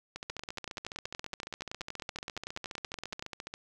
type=two click trains; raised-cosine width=0.2 ms; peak=-20 / -22 dBFS; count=32 / 50; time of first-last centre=0.3-3.225 / 0.16-3.539 s; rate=10.6 / 14.5 Hz; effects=none